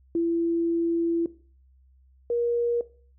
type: tone pair in turn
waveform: sine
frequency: 336 / 474.3 Hz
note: E4 / A#4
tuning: +33 / +30 cents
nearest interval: tritone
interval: 597 cents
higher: second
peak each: -21 / -22 dBFS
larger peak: first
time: 0.15-1.26 / 2.3-2.81 s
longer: first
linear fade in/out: 2 ms
effects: noise-tail reverb RT60 0.4 s tail -17 dB re dry + added 65 Hz sine -55 dBFS peak until 3.18 s